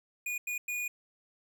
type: tone bursts at uneven times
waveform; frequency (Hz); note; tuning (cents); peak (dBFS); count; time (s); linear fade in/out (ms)
square; 2450; D#7; -27; -33; 3; 0.26-0.38 / 0.47-0.58 / 0.68-0.88; 5
effects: none